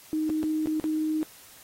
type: tone with dropouts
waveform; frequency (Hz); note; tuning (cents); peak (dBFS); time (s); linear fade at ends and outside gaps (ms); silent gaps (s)
sine; 311.1; D#4; 0; -24; 0.13-1.23; 0; 0.294-0.3 / 0.43-0.437 / 0.659-0.672 / 0.799-0.841
effects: white hiss -51 dBFS RMS until 1.63 s + AAC 48 kbps